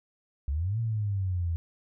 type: exponential two-way sweep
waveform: sine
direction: up then down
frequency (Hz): 65.41 to 116.54 to 82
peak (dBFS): -26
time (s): 0.48-1.56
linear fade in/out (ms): 0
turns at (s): 0.79
effects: none